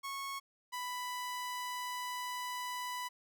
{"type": "tone pair in turn", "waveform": "sawtooth", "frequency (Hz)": [1100, 991.9], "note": ["C#6", "B5"], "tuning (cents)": [-14, 7], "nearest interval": "major second", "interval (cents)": 179, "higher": "first", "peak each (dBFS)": [-35, -34], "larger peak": "second", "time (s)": [[0.03, 0.4], [0.72, 3.09]], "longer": "second", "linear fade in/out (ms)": 20, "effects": []}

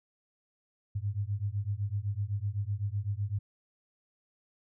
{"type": "beating tone pair", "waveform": "sine", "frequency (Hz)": [98, 105.9], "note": ["G2", "G#2"], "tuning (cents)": [0, 34], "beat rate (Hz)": 7.9, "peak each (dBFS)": [-33, -33], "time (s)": [0.95, 3.39], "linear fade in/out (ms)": 10, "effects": []}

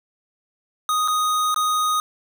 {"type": "tone with dropouts", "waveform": "square", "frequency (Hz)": 1244.5, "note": "D#6", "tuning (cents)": 0, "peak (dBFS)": -19, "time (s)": [0.89, 2], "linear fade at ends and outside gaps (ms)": 1, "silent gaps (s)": [[1.077, 1.082], [1.544, 1.561]], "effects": []}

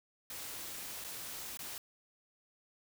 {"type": "noise with dropouts", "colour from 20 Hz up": "white", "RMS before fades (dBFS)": -44, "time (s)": [0.3, 1.78], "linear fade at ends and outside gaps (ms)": 1, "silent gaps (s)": [[1.041, 1.046], [1.572, 1.591]], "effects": []}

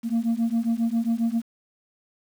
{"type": "beating tone pair", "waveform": "sine", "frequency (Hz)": [226.5, 233.9], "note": ["A#3", "A#3"], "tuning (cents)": [-50, 6], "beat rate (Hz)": 7.4, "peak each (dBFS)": -22, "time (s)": [0.03, 1.42], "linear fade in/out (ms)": 50, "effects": ["tanh soft clip ceiling -18 dBFS", "8-bit"]}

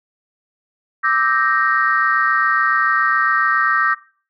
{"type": "chord", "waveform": "sine", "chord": "E half-diminished seventh", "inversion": "third", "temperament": "equal with one note detuned", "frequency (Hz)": [1174.7, 1301.9, 1568, 1864.7], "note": ["D6", "E6", "G6", "Bb6"], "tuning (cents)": [0, -22, 0, 0], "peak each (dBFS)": -19, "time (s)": [1.03, 3.95], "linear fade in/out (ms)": 20, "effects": ["noise-tail reverb RT60 0.4 s tail -17 dB re dry", "tanh soft clip ceiling -3 dBFS"]}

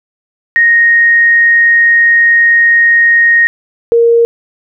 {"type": "tone pair in turn", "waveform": "sine", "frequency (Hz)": [1864.7, 466.2], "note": ["A#6", "A#4"], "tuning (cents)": [0, 0], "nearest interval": "2 octaves", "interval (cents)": 2400, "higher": "first", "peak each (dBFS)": -4, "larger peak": "neither", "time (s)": [[0.56, 3.47], [3.92, 4.25]], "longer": "first", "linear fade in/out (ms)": 0, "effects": []}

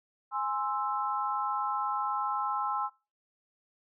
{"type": "chord", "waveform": "sine", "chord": "Ab augmented", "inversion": "none", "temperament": "equal", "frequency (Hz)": [830.6, 1046.5, 1318.5], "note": ["Ab5", "C6", "E6"], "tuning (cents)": [0, 0, 0], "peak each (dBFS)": -33, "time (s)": [0.31, 2.9], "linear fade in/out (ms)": 50, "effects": ["noise-tail reverb RT60 0.3 s tail -23 dB re dry"]}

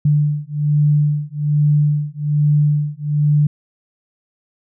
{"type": "beating tone pair", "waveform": "sine", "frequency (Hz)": [147.5, 148.7], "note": ["D3", "D3"], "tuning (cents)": [8, 22], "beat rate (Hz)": 1.2, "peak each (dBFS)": -16, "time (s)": [0.05, 3.47], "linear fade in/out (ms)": 5, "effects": []}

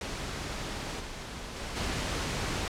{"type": "noise with level steps", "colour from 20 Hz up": "pink", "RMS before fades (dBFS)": [-36, -40, -37, -32], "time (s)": [0.01, 2.68], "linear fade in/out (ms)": 2, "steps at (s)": [0.99, 1.55, 1.75], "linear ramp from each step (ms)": 20, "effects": ["low-pass 7000 Hz 12 dB/octave"]}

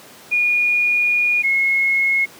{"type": "tone pair in turn", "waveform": "sine", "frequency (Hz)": [2440, 2170], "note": ["D#7", "C#7"], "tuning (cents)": [-34, -37], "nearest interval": "major second", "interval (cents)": 203, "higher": "first", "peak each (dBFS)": -14, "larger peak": "neither", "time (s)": [[0.31, 1.43], [1.43, 2.26]], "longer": "first", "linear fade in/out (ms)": 20, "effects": ["pink hiss -42 dBFS RMS until 2.39 s", "high-pass 200 Hz 12 dB/octave"]}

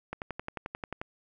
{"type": "click train", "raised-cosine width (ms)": 0.5, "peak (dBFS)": -20, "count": 11, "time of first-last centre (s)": [0.13, 1.015], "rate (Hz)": 11.3, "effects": []}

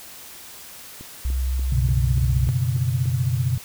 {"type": "click train", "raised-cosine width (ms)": 3, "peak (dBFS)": -26, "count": 8, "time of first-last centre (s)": [1.01, 3.057], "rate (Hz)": 3.42}
{"type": "tone with pitch glide", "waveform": "sine", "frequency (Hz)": [64, 65.01], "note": ["C2", "C2"], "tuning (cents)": [-38, -11], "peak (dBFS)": -20, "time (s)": [1.25, 2.49], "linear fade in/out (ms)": 0, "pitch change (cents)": 27, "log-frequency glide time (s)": [1.76, 2.36]}
{"type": "chord", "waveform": "sine", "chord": "F# suspended fourth", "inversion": "none", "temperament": "just", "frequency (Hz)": [92.5, 123.33, 138.75], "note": ["F#2", "B2", "C#3"], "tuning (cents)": [0, -2, 2], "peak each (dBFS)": [-26, -21, -25], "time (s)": [1.72, 3.58], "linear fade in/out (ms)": 5}
{"effects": ["white hiss -41 dBFS RMS until 3.64 s"]}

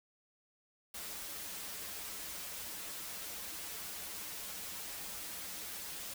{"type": "noise with comb filter", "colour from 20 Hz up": "white", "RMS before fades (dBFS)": -44, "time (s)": [0.94, 6.14], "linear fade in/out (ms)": 5, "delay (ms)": 7.9, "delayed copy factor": -0.75, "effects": []}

